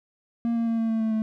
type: tone with pitch steps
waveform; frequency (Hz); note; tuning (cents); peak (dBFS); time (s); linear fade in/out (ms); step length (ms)
triangle; 233.1 / 230.7 / 228.3 / 225.9 / 223.6 / 221.3 / 219; A#3 / A#3 / A#3 / A3 / A3 / A3 / A3; 0 / -18 / -36 / +46 / +28 / +10 / -8; -20; 0.45-1.22; 0; 110
effects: none